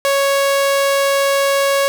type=tone; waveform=sawtooth; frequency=554.4 Hz; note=C#5; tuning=in tune; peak=-9 dBFS; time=0.05-1.88 s; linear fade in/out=0 ms; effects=none